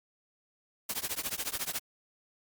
white noise with tremolo, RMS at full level -31 dBFS, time 0.89-1.79 s, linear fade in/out 5 ms, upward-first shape triangle, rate 14 Hz, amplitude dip 100%, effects Opus 48 kbps

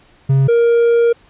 triangle tone pair in turn, 135.5 / 468.6 Hz, C#3 / A#4, -39 / +9 cents, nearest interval octave + major sixth, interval 2148 cents, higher second, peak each -7 dBFS, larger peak neither, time 0.29-0.48 / 0.48-1.13 s, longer second, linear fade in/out 10 ms, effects pink hiss -50 dBFS RMS until 1.29 s + resampled to 8000 Hz

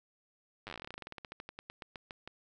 slowing click train, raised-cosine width 0.3 ms, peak -27 dBFS, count 30, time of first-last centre 0.67-2.276 s, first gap 9 ms, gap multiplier 1.11, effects none

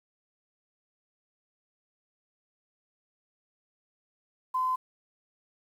sine tone with quantisation, 1025 Hz, C6, 36 cents flat, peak -25 dBFS, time 4.54-4.76 s, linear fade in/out 10 ms, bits 9, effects none

